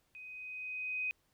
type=tone with level ramp; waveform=sine; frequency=2508 Hz; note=D#7; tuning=13 cents sharp; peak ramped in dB=-47 to -32 dBFS; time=0.15-1.11 s; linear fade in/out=0 ms; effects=pink hiss -75 dBFS RMS until 1.33 s